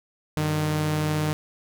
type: tone pair together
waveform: sawtooth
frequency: 96.26 / 152.8 Hz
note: G2 / D#3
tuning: -31 / -31 cents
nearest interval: minor sixth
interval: 800 cents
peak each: -28 / -19 dBFS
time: 0.37-1.33 s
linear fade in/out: 0 ms
effects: none